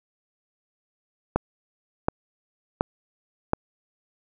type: click train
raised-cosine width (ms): 1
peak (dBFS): -6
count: 4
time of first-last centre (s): 1.36-3.534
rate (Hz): 1.38
effects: none